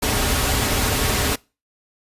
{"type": "noise with comb filter", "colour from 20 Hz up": "pink", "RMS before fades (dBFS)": -20, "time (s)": [0.02, 1.36], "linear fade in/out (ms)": 10, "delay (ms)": 5.9, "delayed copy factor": -0.55, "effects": ["noise-tail reverb RT60 0.3 s tail -24 dB re dry", "resampled to 32000 Hz"]}